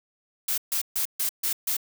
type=noise bursts; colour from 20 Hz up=blue; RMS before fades=-26 dBFS; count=6; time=0.48-1.768 s; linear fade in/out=5 ms; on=98 ms; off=140 ms; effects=none